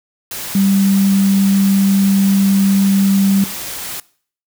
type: tone in noise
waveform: sine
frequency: 196 Hz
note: G3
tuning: in tune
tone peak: -10 dBFS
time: 0.55-3.44 s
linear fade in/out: 2 ms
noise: white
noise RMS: -26 dBFS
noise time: 0.31-4 s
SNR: +13 dB
effects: noise-tail reverb RT60 0.5 s tail -21 dB re dry